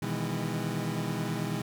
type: chord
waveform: 30% pulse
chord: E major seventh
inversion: second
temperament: equal with one note detuned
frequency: 123.47 / 155.56 / 164.81 / 203.4 Hz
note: B2 / D#3 / E3 / G#3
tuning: 0 / 0 / 0 / -36 cents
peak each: -33 dBFS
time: 0.02-1.62 s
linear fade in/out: 5 ms
effects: none